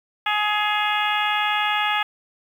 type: harmonic tone with a mistuned harmonic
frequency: 420 Hz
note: G#4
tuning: 19 cents sharp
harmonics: 2 / 3 / 4 / 5 / 6 / 7 / 8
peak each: -24 / -26 / -27 / -28 / -29 / -29 / -30 dBFS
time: 0.26-2.03 s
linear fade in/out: 5 ms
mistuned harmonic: 7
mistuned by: -54 cents
effects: 8-bit